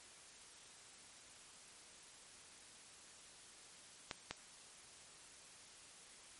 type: clicks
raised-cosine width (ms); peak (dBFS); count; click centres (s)
0.2; -23; 2; 4.112 / 4.31
effects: white hiss -59 dBFS RMS until 6.39 s + MP3 48 kbps